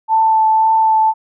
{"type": "tone with vibrato", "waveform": "sine", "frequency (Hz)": 882, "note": "A5", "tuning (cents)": 4, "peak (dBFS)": -9, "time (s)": [0.08, 1.14], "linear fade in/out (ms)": 50, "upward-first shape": "triangle", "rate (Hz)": 1.9, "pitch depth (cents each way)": 14, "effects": []}